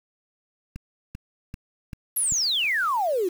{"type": "click train", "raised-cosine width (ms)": 5, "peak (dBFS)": -23, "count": 5, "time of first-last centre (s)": [0.76, 2.322], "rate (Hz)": 2.56}
{"type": "exponential sweep", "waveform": "sine", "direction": "down", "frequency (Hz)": [11840, 338.1], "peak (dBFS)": -21, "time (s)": [2.16, 3.29], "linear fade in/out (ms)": 10}
{"effects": ["7-bit"]}